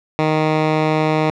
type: tone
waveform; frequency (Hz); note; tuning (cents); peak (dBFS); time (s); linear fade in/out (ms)
10% pulse; 155.56; D#3; 0; -6; 0.19-1.3; 0
effects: low-pass 3000 Hz 12 dB/octave